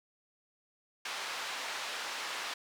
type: band-pass noise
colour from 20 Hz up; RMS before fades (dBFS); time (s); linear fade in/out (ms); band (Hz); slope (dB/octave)
pink; -39; 1.05-2.54; 5; 940 to 5300; 12
effects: none